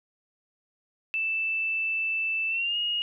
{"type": "tone with pitch glide", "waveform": "sine", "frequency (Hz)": [2646, 2869], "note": ["E7", "F7"], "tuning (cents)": [6, 46], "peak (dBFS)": -25, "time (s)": [1.14, 3.02], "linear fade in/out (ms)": 0, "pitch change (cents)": 140, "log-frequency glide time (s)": [2.49, 2.77], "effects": []}